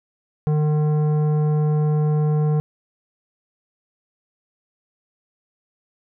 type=tone with tanh clipping; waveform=triangle; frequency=151.4 Hz; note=D#3; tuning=47 cents flat; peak=-18 dBFS; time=0.47-2.6 s; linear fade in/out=0 ms; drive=16 dB; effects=none